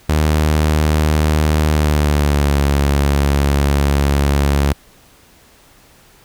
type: tone with pitch glide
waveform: sawtooth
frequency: 76.7 to 70.74 Hz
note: D#2 to C#2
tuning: -24 to +36 cents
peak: -8 dBFS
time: 0.09-4.73 s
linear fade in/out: 5 ms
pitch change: -140 cents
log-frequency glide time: 1.68-2.59 s
effects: pink hiss -48 dBFS RMS until 6.24 s